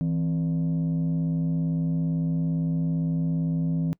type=tone pair together; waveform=sine; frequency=164 / 261.7 Hz; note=E3 / C4; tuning=-9 / 0 cents; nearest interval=minor sixth; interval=809 cents; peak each=-21 / -28 dBFS; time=0.01-3.93 s; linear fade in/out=0 ms; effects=noise-tail reverb RT60 0.1 s tail -25 dB re dry + tanh soft clip ceiling -20 dBFS